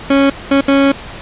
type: tone bursts at uneven times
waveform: 30% pulse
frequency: 276.2 Hz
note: C#4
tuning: 6 cents flat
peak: -5 dBFS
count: 3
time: 0.1-0.3 / 0.51-0.61 / 0.68-0.92 s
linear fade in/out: 5 ms
effects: pink hiss -30 dBFS RMS until 1.21 s + resampled to 8000 Hz